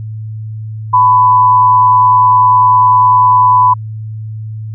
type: tone with frequency modulation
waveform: sine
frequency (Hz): 999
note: B5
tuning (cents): +20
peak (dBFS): -4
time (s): 0.93-3.74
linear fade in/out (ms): 10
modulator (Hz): 122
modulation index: 0.31
effects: added 109 Hz sine -20 dBFS peak until 4.74 s